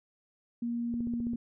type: tone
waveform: sine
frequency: 236.2 Hz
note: A#3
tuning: 23 cents sharp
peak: -30 dBFS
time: 0.62-1.36 s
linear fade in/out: 5 ms
type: click train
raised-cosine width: 3 ms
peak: -29 dBFS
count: 7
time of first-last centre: 0.94-1.335 s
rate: 15.2 Hz
effects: none